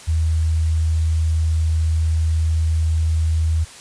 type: tone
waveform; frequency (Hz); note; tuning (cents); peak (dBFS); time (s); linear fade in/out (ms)
sine; 80.2; E2; -47; -15; 0.07-3.65; 20
effects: white hiss -40 dBFS RMS until 3.8 s + resampled to 22050 Hz